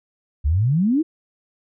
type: exponential sweep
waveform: sine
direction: up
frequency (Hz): 66 to 337.4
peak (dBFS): -15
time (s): 0.44-1.03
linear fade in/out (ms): 20
effects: none